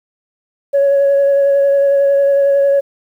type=tone with vibrato; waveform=sine; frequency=558 Hz; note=C#5; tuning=11 cents sharp; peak=-7 dBFS; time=0.73-2.81 s; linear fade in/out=20 ms; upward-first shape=sine; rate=11 Hz; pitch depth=14 cents each way; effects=tanh soft clip ceiling -6 dBFS + 8-bit